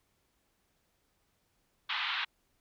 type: band-pass noise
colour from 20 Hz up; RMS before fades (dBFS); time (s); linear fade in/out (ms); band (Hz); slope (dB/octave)
white; -34; 1.89-2.25; 10; 880 to 3800; 48
effects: pink hiss -75 dBFS RMS until 2.6 s